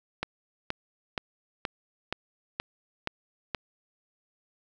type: click train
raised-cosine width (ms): 0.3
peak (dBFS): -13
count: 8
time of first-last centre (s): 0.23-3.548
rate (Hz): 2.11
effects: none